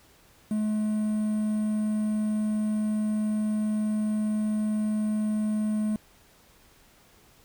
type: tone with quantisation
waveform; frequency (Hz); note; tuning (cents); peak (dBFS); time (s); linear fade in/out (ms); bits
triangle; 213.7; G#3; +50; -22; 0.51-5.96; 2; 8
effects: pink hiss -58 dBFS RMS until 7.44 s